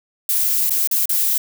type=noise with dropouts; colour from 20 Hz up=violet; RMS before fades=-18 dBFS; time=0.29-1.38 s; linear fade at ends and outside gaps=2 ms; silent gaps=0.696-0.706 / 0.874-0.912 / 1.057-1.093 s; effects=none